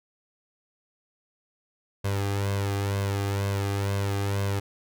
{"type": "tone with flanger", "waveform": "sawtooth", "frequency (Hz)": 99.6, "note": "G2", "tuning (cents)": 28, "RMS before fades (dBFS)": -27, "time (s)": [2.04, 4.6], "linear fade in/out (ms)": 10, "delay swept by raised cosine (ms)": [1.9, 2.51], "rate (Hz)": 2.1, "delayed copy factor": 0.65, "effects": []}